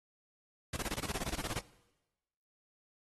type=noise bursts; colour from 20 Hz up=pink; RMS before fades=-37 dBFS; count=15; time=0.73-1.593 s; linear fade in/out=5 ms; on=37 ms; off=22 ms; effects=noise-tail reverb RT60 1.0 s tail -19 dB re dry + AAC 32 kbps